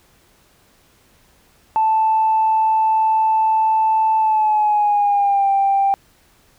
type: tone with pitch glide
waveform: sine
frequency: 879 to 787.6 Hz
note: A5 to G5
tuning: -2 to +8 cents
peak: -12 dBFS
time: 1.76-5.94 s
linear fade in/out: 0 ms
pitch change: -190 cents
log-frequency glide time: 4.18-5.5 s
effects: tanh soft clip ceiling -8 dBFS + pink hiss -55 dBFS RMS until 6.58 s